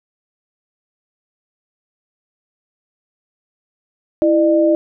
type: tone pair together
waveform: sine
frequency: 330.3 / 603 Hz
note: E4 / D5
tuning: +4 / +46 cents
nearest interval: minor seventh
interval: 1042 cents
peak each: -13 dBFS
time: 4.22-4.75 s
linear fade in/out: 0 ms
effects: none